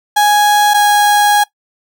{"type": "tone pair in turn", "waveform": "35% pulse", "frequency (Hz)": [830.6, 826.9], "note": ["G#5", "G#5"], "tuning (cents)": [0, -8], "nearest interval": "unison", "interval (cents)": 8, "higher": "first", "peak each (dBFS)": -6, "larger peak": "neither", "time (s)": [[0.16, 0.74], [0.74, 1.44]], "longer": "second", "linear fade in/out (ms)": 10, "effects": ["noise-tail reverb RT60 0.1 s tail -19 dB re dry"]}